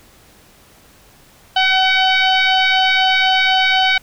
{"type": "tone with frequency modulation", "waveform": "sine", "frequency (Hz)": 758, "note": "F#5", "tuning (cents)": 42, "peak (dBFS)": -11, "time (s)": [1.56, 3.98], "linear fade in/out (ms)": 5, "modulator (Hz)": 756, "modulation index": 4.1, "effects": ["pink hiss -48 dBFS RMS until 4.02 s"]}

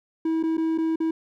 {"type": "tone with dropouts", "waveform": "triangle", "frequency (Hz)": 323.1, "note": "E4", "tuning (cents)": -35, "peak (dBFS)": -19, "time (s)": [0.25, 1.11], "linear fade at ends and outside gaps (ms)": 5, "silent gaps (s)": [[0.429, 0.435], [0.571, 0.578], [0.778, 0.783], [0.959, 1.002]], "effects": []}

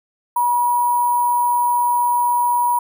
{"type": "tone with sample-and-hold", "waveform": "sine", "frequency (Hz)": 966, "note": "B5", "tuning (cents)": -39, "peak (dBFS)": -14, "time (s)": [0.36, 2.79], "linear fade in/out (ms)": 5, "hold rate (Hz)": 11025, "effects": []}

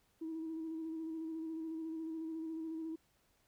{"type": "tone with vibrato", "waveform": "sine", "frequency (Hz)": 322.1, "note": "E4", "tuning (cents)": -40, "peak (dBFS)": -38, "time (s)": [0.21, 2.96], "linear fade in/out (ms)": 10, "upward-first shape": "square", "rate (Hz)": 14, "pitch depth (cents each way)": 22, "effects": ["tanh soft clip ceiling -35 dBFS", "pink hiss -74 dBFS RMS until 3.47 s"]}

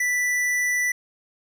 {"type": "tone with hard clipping", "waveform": "sine", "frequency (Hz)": 1975.5, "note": "B6", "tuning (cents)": 0, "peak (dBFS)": -22, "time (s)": [0, 0.92], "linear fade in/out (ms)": 5, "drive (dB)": 13, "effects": []}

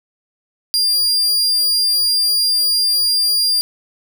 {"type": "tone", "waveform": "40% pulse", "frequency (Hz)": 4799, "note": "D8", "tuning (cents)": 37, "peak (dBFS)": -12, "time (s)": [0.74, 3.61], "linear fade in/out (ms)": 0, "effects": []}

